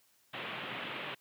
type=band-pass noise; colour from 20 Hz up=white; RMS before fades=-41 dBFS; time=0.33-1.15 s; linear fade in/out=10 ms; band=110 to 3300 Hz; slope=48 dB/octave; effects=white hiss -69 dBFS RMS until 1.2 s + high-pass 60 Hz 12 dB/octave